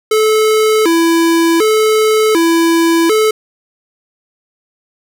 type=tone with vibrato; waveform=square; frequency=379.8 Hz; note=F#4; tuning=45 cents sharp; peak=-9 dBFS; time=0.11-3.31 s; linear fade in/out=5 ms; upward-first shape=square; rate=0.67 Hz; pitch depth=230 cents each way; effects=none